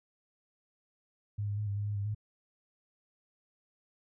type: tone with pitch steps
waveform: sine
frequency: 103.3 / 102.2 / 105.6 / 100.6 / 102.9 / 103.7 / 100.6 / 105.9 Hz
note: G#2 / G#2 / G#2 / G2 / G#2 / G#2 / G2 / G#2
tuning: -9 / -27 / +29 / +45 / -16 / -2 / +45 / +34 cents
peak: -31 dBFS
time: 1.38-2.148 s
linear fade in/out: 10 ms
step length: 96 ms
effects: none